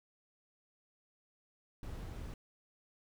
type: noise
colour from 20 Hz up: brown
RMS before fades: -44 dBFS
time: 1.83-2.34 s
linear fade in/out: 2 ms
effects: none